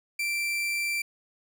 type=tone; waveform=40% pulse; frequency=2349 Hz; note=D7; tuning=in tune; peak=-26 dBFS; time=0.19-1.02 s; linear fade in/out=5 ms; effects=none